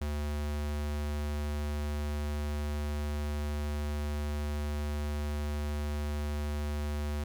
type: tone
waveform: square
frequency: 73.9 Hz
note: D2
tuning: 11 cents sharp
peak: -32 dBFS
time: 0.01-7.24 s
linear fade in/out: 5 ms
effects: 12-bit